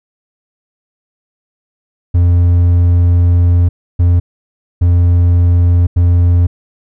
triangle tone bursts at uneven times, 87.31 Hz, F2, in tune, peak -4 dBFS, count 4, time 2.14-3.69 / 3.99-4.2 / 4.81-5.87 / 5.96-6.47 s, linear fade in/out 10 ms, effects none

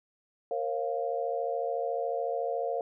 sine chord, Bb minor, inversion none, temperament equal with one note detuned, 466.2 / 540.1 / 698.5 Hz, Bb4 / Db5 / F5, 0 / -45 / 0 cents, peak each -33 dBFS, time 0.51-2.81 s, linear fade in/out 2 ms, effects none

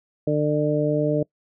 harmonic tone, 149.6 Hz, D3, 32 cents sharp, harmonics 1 / 2 / 3 / 4, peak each -24 / -24 / -24 / -24 dBFS, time 0.27-1.23 s, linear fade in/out 5 ms, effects noise-tail reverb RT60 0.1 s tail -24 dB re dry

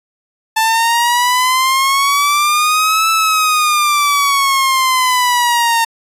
sawtooth exponential two-way sweep, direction up then down, 880 to 1318.5 to 913 Hz, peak -7 dBFS, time 0.56-5.85 s, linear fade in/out 10 ms, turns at 3.1 s, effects resampled to 32000 Hz

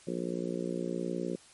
harmonic tone, 59.4 Hz, A#1, 33 cents sharp, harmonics 3 / 4 / 5 / 6 / 7 / 8 / 9, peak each -37 / -39 / -40 / -37 / -40 / -42 / -42 dBFS, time 0.07-1.36 s, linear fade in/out 5 ms, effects white hiss -57 dBFS RMS until 1.53 s + MP3 48 kbps

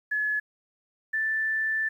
sine tone pair in turn, 1706 / 1763.1 Hz, G#6 / A6, +46 / +3 cents, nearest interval minor second, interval 57 cents, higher second, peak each -24 dBFS, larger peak neither, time 0.11-0.4 / 1.13-1.89 s, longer second, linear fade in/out 10 ms, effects 10-bit

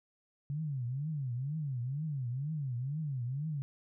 sine tone with vibrato, 137.6 Hz, C#3, 12 cents flat, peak -33 dBFS, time 0.5-3.62 s, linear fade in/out 0 ms, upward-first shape triangle, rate 2.1 Hz, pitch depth 280 cents each way, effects none

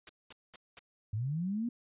white noise bursts, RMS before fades -46 dBFS, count 4, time 0.07-0.792 s, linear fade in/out 2 ms, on 23 ms, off 210 ms
sine linear sweep, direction up, 98.6 to 244.5 Hz, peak -31 dBFS, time 1.13-1.69 s, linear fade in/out 5 ms
effects resampled to 8000 Hz

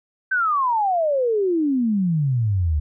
sine exponential sweep, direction down, 1568 to 71.6 Hz, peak -17 dBFS, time 0.31-2.8 s, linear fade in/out 10 ms, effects none

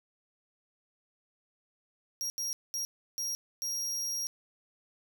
40% pulse tone bursts at uneven times, 5630 Hz, F8, 13 cents sharp, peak -31 dBFS, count 5, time 2.21-2.3 / 2.38-2.53 / 2.74-2.85 / 3.18-3.35 / 3.62-4.27 s, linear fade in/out 0 ms, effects none

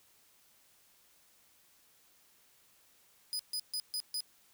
sawtooth tone bursts, 4978 Hz, D#8, in tune, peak -31 dBFS, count 5, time 3.33-4.205 s, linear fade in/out 0 ms, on 63 ms, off 140 ms, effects white hiss -66 dBFS RMS until 4.53 s

